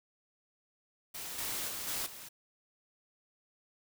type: noise with level steps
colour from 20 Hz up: white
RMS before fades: -42 / -37 / -40 / -36 / -48 dBFS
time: 1.14-2.29 s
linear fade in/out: 10 ms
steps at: 1.38 / 1.68 / 1.87 / 2.06 s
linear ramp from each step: 5 ms
effects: none